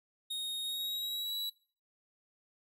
45% pulse tone with pitch glide, 3729 to 3919 Hz, A#7 to B7, 0 to -14 cents, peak -34 dBFS, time 0.3-1.5 s, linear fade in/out 10 ms, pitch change +86 cents, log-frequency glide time 0.63-1.35 s, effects noise-tail reverb RT60 0.4 s tail -20 dB re dry

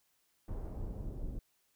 brown noise with low-pass filter sweep, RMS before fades -40 dBFS, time 0.48-1.39 s, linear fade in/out 5 ms, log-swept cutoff 890 to 390 Hz, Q 0.97, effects white hiss -75 dBFS RMS until 1.75 s

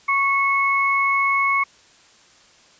sine tone pair together, 1108.7 / 2194 Hz, C#6 / C#7, 0 / -18 cents, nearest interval octave, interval 1182 cents, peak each -19 dBFS, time 0.08-1.64 s, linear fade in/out 10 ms, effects white hiss -52 dBFS RMS until 2.79 s + resampled to 16000 Hz

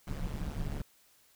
brown noise with amplitude modulation, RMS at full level -32 dBFS, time 0.07-0.82 s, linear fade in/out 5 ms, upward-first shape sine, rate 145 Hz, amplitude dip 90%, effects white hiss -65 dBFS RMS until 1.35 s

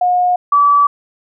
sine tone pair in turn, 720 / 1150.9 Hz, F#5 / D6, -47 / -35 cents, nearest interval minor sixth, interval 812 cents, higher second, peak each -10 / -7 dBFS, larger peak second, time 0.01-0.36 / 0.52-0.87 s, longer neither, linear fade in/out 5 ms, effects none

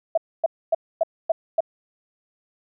sine tone bursts, 656 Hz, E5, 9 cents flat, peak -15 dBFS, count 6, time 0.15-1.606 s, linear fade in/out 5 ms, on 26 ms, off 260 ms, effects none

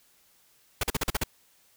pink noise bursts, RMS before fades -26 dBFS, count 7, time 0.81-1.237 s, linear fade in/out 5 ms, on 25 ms, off 42 ms, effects white hiss -63 dBFS RMS until 1.76 s

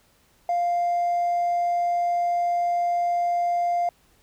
triangle tone with hard clipping, 698.5 Hz, F5, in tune, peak -20 dBFS, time 0.49-3.89 s, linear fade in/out 2 ms, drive 2 dB, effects pink hiss -61 dBFS RMS until 4.22 s

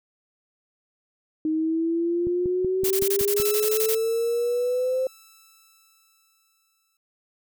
sine exponential sweep, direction up, 311.1 to 523.3 Hz, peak -21 dBFS, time 1.45-5.07 s, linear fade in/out 2 ms
click train, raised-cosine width 3 ms, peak -20 dBFS, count 7, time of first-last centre 2.27-3.4 s, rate 5.31 Hz
blue noise bursts, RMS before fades -26 dBFS, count 13, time 2.84-3.95 s, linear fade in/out 5 ms, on 66 ms, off 21 ms
5% pulse tone with exponential decay, 1318.5 Hz, E6, in tune, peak -18 dBFS, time 3.38-6.97 s, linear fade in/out 2 ms, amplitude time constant 780 ms
effects none

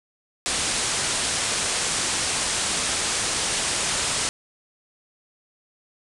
white low-pass noise, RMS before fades -25 dBFS, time 0.46-4.29 s, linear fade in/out 0 ms, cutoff 9800 Hz, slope 96 dB/octave, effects none

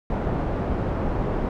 pink low-pass noise, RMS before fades -25 dBFS, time 0.1-1.49 s, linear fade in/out 2 ms, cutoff 830 Hz, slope 12 dB/octave, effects none

